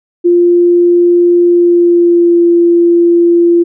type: tone with pitch glide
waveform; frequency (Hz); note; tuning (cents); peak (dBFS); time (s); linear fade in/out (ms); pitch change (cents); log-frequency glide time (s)
sine; 349 to 343.2; F4 to F4; -1 to -30; -4; 0.24-3.64; 20; -29; 1.43-2.43
effects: none